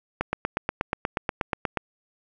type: click train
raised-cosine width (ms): 0.5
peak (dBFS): -9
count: 14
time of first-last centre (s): 0.21-1.772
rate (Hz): 8.32
effects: none